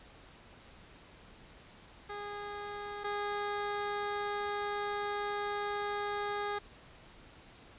15% pulse tone pair in turn, 410.7 / 410.7 Hz, G#4 / G#4, -19 / -19 cents, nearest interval unison, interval 0 cents, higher neither, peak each -33 / -27 dBFS, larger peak second, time 2.09-3.04 / 3.04-6.59 s, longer second, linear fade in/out 10 ms, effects pink hiss -56 dBFS RMS until 7.78 s + resampled to 8000 Hz

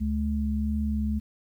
sine tone pair together, 71.89 / 213.7 Hz, D2 / G#3, -36 / +50 cents, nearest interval octave + perfect fifth, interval 1886 cents, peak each -27 dBFS, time 0-1.2 s, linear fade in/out 20 ms, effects 10-bit

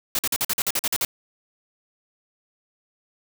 white noise bursts, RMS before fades -23 dBFS, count 11, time 0.15-1.05 s, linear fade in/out 2 ms, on 40 ms, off 46 ms, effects none

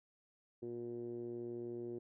10% pulse tone with low-pass filter, 119.1 Hz, A#2, 38 cents sharp, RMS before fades -44 dBFS, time 0.62-1.99 s, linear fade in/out 10 ms, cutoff 370 Hz, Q 4.4, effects none

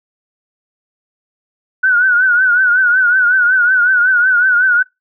sine tone with vibrato, 1479 Hz, F#6, 1 cent flat, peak -8 dBFS, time 1.83-4.83 s, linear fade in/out 10 ms, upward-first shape triangle, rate 5.4 Hz, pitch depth 95 cents each way, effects noise-tail reverb RT60 0.2 s tail -25 dB re dry

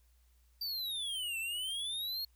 square exponential two-way sweep, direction down then up, 4699 to 2637 to 4345 Hz, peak -36 dBFS, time 0.61-2.25 s, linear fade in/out 5 ms, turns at 1.39 s, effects added 60 Hz sine -64 dBFS peak until 2.35 s + white hiss -75 dBFS RMS until 2.35 s

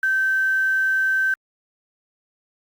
sine tone with quantisation, 1550 Hz, G6, 20 cents flat, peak -17 dBFS, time 0.03-1.34 s, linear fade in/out 2 ms, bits 7, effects Opus 48 kbps

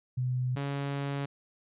sine / sawtooth tone pair in turn, 126.3 / 140.48 Hz, B2 / C#3, +39 / +23 cents, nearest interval major second, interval 184 cents, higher second, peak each -27 dBFS, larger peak neither, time 0.17-0.56 / 0.56-1.26 s, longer second, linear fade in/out 10 ms, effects resampled to 8000 Hz

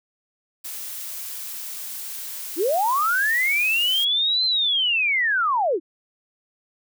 blue noise, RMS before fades -33 dBFS, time 0.64-4.05 s, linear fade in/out 10 ms
sine linear two-way sweep, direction up then down, 288.1 to 4130 to 288.1 Hz, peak -18 dBFS, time 2.56-5.8 s, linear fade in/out 50 ms, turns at 4.45 s
effects none

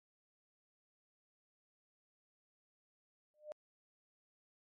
sine tone with exponential growth, 604 Hz, D5, 48 cents sharp, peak -39 dBFS, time 3.34-3.52 s, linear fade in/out 0 ms, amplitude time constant 38 ms, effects MP3 48 kbps

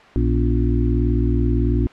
harmonic tone with a mistuned harmonic, 58.27 Hz, A#1, in tune, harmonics 1 / 2 / 4 / 5 / 6, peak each -18 / -21 / -24 / -25 / -26 dBFS, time 0.16-1.87 s, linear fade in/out 0 ms, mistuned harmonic 4, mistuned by +110 cents, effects white hiss -44 dBFS RMS until 1.92 s + low-pass 2000 Hz 12 dB/octave

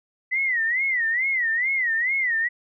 sine tone with vibrato, 1975.5 Hz, B6, in tune, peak -20 dBFS, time 0.31-2.49 s, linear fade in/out 20 ms, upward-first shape sine, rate 2.3 Hz, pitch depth 170 cents each way, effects none

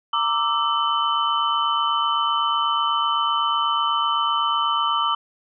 sine tone cluster, 927 / 1174 / 1322 / 3034 Hz, A#5 / D6 / E6 / F#7, -10 / -1 / +5 / +43 cents, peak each -26 / -21 / -26 / -26 dBFS, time 0.13-5.15 s, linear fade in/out 5 ms, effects none

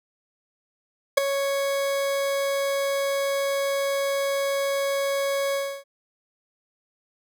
40% pulse tone with ADSR envelope, 554.4 Hz, C#5, in tune, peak -10 dBFS, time 1.17-5.84 s, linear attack 9 ms, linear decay 7 ms, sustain -12 dB, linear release 300 ms, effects none

